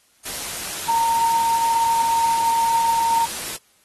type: tone in noise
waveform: sine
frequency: 919 Hz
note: A#5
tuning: 25 cents flat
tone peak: -16 dBFS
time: 0.88-3.26 s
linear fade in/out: 10 ms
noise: white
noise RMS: -29 dBFS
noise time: 0.25-3.57 s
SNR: +10 dB
effects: white hiss -59 dBFS RMS until 3.84 s + AAC 32 kbps